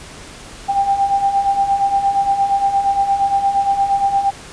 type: beating tone pair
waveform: sine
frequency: 786 / 794.6 Hz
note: G5 / G5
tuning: +4 / +23 cents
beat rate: 8.6 Hz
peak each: -20 / -14 dBFS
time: 0.68-4.31 s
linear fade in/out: 20 ms
effects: pink hiss -36 dBFS RMS until 4.52 s + resampled to 22050 Hz